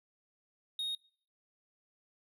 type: tone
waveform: triangle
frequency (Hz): 3729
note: A#7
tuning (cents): 0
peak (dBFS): -32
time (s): 0.79-0.95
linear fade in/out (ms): 2
effects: noise-tail reverb RT60 0.6 s tail -26 dB re dry